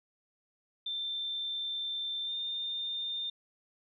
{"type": "tone with pitch glide", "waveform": "sine", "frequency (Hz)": [3565, 3613], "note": ["A7", "A7"], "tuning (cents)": [22, 45], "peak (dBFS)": -33, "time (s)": [0.86, 3.3], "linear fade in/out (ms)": 5, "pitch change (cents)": 23, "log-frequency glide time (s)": [2.25, 2.32], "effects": []}